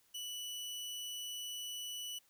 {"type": "tone", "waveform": "sawtooth", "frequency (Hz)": 2960, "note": "F#7", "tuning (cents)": 0, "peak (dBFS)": -38, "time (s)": [0.14, 2.19], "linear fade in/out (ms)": 10, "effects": ["white hiss -71 dBFS RMS until 2.29 s"]}